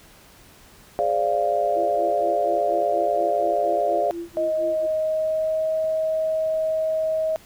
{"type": "chord", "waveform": "sine", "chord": "D half-diminished seventh", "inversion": "second", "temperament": "equal with one note detuned", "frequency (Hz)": [415.3, 523.3, 587.3, 694.8], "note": ["Ab4", "C5", "D5", "F5"], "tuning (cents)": [0, 0, 0, -9], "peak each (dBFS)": [-28, -28, -23, -22], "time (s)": [0.99, 4.11], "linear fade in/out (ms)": 0}
{"type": "tone with tremolo", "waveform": "sine", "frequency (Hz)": 340, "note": "F4", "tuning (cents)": -46, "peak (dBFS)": -27, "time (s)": [1.75, 4.87], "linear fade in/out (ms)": 20, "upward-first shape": "sine", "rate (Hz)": 4.2, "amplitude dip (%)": 100}
{"type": "tone with pitch glide", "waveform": "sine", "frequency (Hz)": [627, 634.3], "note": ["D#5", "D#5"], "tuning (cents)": [13, 33], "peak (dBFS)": -20, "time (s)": [4.37, 7.36], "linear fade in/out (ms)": 0, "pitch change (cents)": 20, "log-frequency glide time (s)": [4.98, 5.75]}
{"effects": ["pink hiss -50 dBFS RMS until 7.45 s"]}